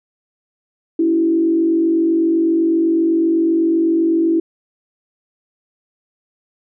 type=tone with frequency modulation; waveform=sine; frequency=330 Hz; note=E4; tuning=2 cents sharp; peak=-12 dBFS; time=0.99-4.4 s; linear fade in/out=5 ms; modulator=47.9 Hz; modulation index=0.55; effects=none